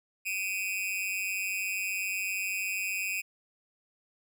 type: tone with amplitude modulation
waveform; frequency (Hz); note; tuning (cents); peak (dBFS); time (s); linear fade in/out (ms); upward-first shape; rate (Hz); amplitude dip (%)
45% pulse; 2497; D#7; +6; -26; 0.25-3.22; 20; sine; 193; 95
effects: none